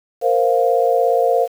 sine chord, Bb suspended second, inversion none, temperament equal, 466.2 / 523.3 / 698.5 Hz, Bb4 / C5 / F5, 0 / 0 / 0 cents, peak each -17 dBFS, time 0.21-1.48 s, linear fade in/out 50 ms, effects 7-bit

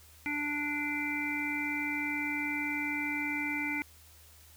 harmonic tone, 293.7 Hz, D4, in tune, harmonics 1 / 3 / 5 / 7 / 8, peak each -36 / -42 / -43 / -35 / -36 dBFS, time 0.26-3.82 s, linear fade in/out 0 ms, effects added 78 Hz sine -58 dBFS peak until 4.56 s + white hiss -58 dBFS RMS until 4.56 s

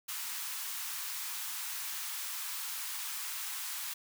white high-pass noise, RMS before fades -39 dBFS, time 0.08-3.94 s, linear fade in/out 10 ms, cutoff 860 Hz, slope 48 dB/octave, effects none

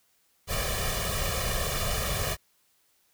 pink noise with comb filter, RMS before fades -29 dBFS, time 0.47-2.37 s, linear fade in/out 50 ms, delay 1.7 ms, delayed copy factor +0.95, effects white hiss -68 dBFS RMS until 3.13 s

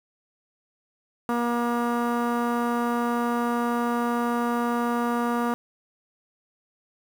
sawtooth tone with low-pass filter, 238.2 Hz, A#3, 38 cents sharp, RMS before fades -25 dBFS, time 1.29-5.54 s, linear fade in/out 0 ms, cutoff 1200 Hz, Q 2.5, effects 7-bit

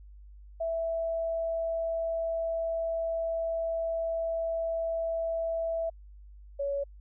sine tone pair in turn, 659.3 / 561.5 Hz, E5 / C#5, 0 / +22 cents, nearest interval minor third, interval 278 cents, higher first, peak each -28 dBFS, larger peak neither, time 0.6-5.9 / 6.59-6.84 s, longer first, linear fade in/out 10 ms, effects added 50 Hz sine -47 dBFS peak until 7 s

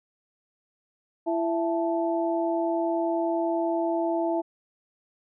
sine tone cluster, 335.2 / 665 / 875 Hz, E4 / E5 / A5, +29 / +15 / -10 cents, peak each -26 / -27 / -32 dBFS, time 1.26-4.42 s, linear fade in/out 20 ms, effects none

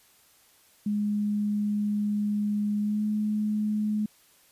sine tone with pitch glide, 207.7 to 211.8 Hz, G#3 to G#3, 0 to +34 cents, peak -24 dBFS, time 0.86-4.06 s, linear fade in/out 5 ms, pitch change +34 cents, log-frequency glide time 2.8-3.03 s, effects white hiss -60 dBFS RMS until 4.51 s + resampled to 32000 Hz

